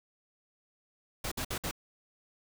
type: noise bursts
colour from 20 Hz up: pink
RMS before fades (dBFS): -35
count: 4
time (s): 1.24-1.712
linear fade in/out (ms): 5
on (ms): 76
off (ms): 56
effects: none